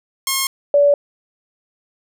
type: tone pair in turn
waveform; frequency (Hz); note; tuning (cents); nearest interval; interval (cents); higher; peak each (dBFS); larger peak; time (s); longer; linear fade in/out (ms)
5% pulse / sine; 1075 / 574.4; C6 / D5; +47 / -39; major seventh; 1086; first; -5 / -9; first; 0.27-0.47 / 0.74-0.94; neither; 2
effects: none